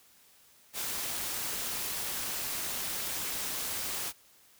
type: noise with amplitude modulation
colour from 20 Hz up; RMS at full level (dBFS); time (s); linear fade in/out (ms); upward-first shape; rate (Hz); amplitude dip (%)
white; -33; 0.73-4.13; 50; sine; 230; 45
effects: white hiss -61 dBFS RMS until 4.59 s